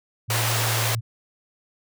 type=tone; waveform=sine; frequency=113.4 Hz; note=A#2; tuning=47 cents flat; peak=-24 dBFS; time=0.28-1.01 s; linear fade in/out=20 ms
type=high-pass noise; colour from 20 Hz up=pink; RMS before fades=-25 dBFS; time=0.3-0.95 s; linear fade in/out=2 ms; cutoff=560 Hz; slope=12 dB/octave
effects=none